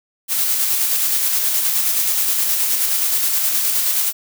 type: noise with tremolo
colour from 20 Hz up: blue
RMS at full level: -17 dBFS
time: 0.28-4.13 s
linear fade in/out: 50 ms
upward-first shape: square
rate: 9.5 Hz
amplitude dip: 25%
effects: none